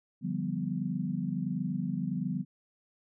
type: chord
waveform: sine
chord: G dominant seventh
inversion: second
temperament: equal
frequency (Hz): 146.83 / 174.61 / 196 / 246.9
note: D3 / F3 / G3 / B3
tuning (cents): 0 / 0 / 0 / 0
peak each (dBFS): -37 / -34 / -35 / -36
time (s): 0.21-2.45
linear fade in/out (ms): 50
effects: none